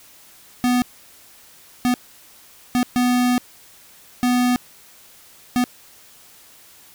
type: tone bursts at uneven times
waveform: square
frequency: 247.2 Hz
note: B3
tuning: 2 cents sharp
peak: -16 dBFS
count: 6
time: 0.64-0.82 / 1.85-1.94 / 2.75-2.83 / 2.96-3.38 / 4.23-4.56 / 5.56-5.64 s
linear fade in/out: 0 ms
effects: white hiss -48 dBFS RMS until 6.94 s